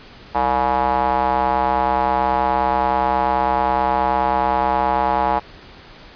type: tone with band-pass filter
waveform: square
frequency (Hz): 64.7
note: C2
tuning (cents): -19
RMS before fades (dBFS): -18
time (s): 0.34-5.4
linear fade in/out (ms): 20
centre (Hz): 860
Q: 4.5
effects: pink hiss -42 dBFS RMS until 6.15 s + resampled to 11025 Hz